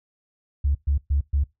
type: tone bursts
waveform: sine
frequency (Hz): 70.9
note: C#2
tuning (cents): +40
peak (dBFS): -17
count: 4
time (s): 0.64-1.44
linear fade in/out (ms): 10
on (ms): 110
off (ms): 120
effects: noise-tail reverb RT60 0.2 s tail -22 dB re dry + tanh soft clip ceiling -13 dBFS